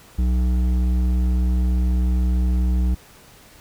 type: tone with hard clipping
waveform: sine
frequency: 61.74 Hz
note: B1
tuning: in tune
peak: -18 dBFS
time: 0.18-2.95 s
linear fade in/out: 10 ms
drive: 9 dB
effects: pink hiss -48 dBFS RMS until 3.6 s